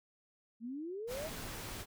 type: exponential sweep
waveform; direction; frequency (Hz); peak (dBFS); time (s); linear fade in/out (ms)
sine; up; 220 to 683; -39; 0.6-1.31; 50
type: noise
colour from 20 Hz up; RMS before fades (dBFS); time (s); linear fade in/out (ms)
pink; -44; 1.07-1.86; 50
effects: none